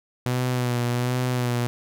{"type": "tone with vibrato", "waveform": "sawtooth", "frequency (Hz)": 123.47, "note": "B2", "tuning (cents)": 0, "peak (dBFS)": -18, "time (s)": [0.26, 1.67], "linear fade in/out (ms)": 0, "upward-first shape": "sine", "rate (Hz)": 1.3, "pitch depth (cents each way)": 38, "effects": []}